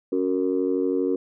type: chord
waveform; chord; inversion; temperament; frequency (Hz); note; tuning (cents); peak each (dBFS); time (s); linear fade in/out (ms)
sine; F# major; second; just; 277.5 / 370 / 462.5; C#4 / F#4 / A#4; +2 / 0 / -14; -24 / -24 / -25; 0.12-1.16; 5
effects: tanh soft clip ceiling -12 dBFS